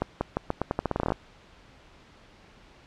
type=accelerating click train; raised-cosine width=1 ms; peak=-11 dBFS; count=16; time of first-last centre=0.02-1.121 s; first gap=190 ms; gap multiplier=0.84; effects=pink hiss -54 dBFS RMS until 2.86 s + low-pass 4000 Hz 12 dB/octave